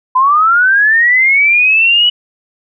sine linear sweep, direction up, 1000 to 2960 Hz, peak -6 dBFS, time 0.15-2.1 s, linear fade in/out 10 ms, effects none

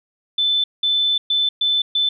sine tone bursts at uneven times, 3520 Hz, A7, in tune, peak -15 dBFS, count 5, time 0.38-0.64 / 0.83-1.18 / 1.3-1.49 / 1.61-1.82 / 1.95-2.09 s, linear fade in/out 5 ms, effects none

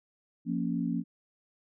sine chord, Bb minor, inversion second, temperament equal, 174.61 / 233.1 / 277.2 Hz, F3 / Bb3 / Db4, 0 / 0 / 0 cents, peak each -32 / -32 / -33 dBFS, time 0.45-1.04 s, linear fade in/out 50 ms, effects none

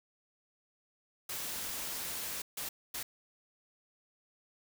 white noise bursts at uneven times, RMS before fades -39 dBFS, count 3, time 1.29-2.42 / 2.57-2.69 / 2.94-3.03 s, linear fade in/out 5 ms, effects none

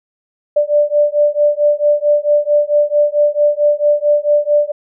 sine beating tone pair, 587.3 / 591.8 Hz, D5 / D5, 0 / +13 cents, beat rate 4.5 Hz, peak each -13 dBFS, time 0.56-4.72 s, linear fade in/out 10 ms, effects none

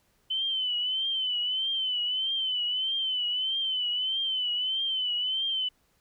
sine tone with vibrato, 3047 Hz, G7, 50 cents flat, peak -26 dBFS, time 0.3-5.69 s, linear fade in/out 10 ms, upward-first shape triangle, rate 1.6 Hz, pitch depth 87 cents each way, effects pink hiss -69 dBFS RMS until 6 s

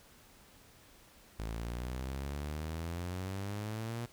sawtooth exponential sweep, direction up, 53.5 to 120 Hz, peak -33 dBFS, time 1.39-4.06 s, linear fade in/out 5 ms, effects pink hiss -60 dBFS RMS until 4.12 s

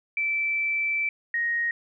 sine tone pair in turn, 2326 / 1873 Hz, D7 / A#6, -17 / +8 cents, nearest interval major third, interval 375 cents, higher first, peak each -23 dBFS, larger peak neither, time 0.17-1.09 / 1.34-1.71 s, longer first, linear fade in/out 2 ms, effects none

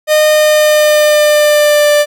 45% pulse tone with pitch glide, 612 to 590.5 Hz, D#5 to D5, -29 to +9 cents, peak -6 dBFS, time 0.07-2.06 s, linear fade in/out 50 ms, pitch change -62 cents, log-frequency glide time 0.29-1.93 s, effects none

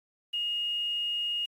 sine tone with quantisation, 2859 Hz, F7, 40 cents sharp, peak -28 dBFS, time 0.33-1.46 s, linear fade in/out 10 ms, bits 9, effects AAC 64 kbps

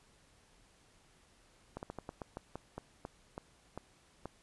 slowing click train, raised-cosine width 1 ms, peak -27 dBFS, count 13, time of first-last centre 1.77-4.256 s, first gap 59 ms, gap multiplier 1.21, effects pink hiss -66 dBFS RMS until 4.42 s + resampled to 24000 Hz

